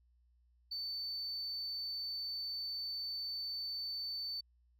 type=tone; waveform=sine; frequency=4528 Hz; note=C#8; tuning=36 cents sharp; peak=-36 dBFS; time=0.71-4.41 s; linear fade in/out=10 ms; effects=tanh soft clip ceiling -36 dBFS + added 60 Hz sine -67 dBFS peak until 4.79 s